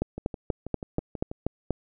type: two click trains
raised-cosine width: 2 ms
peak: -21 / -12 dBFS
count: 8 / 8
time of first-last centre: 0.18-1.315 / 0.02-1.707 s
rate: 6.17 / 4.15 Hz
effects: none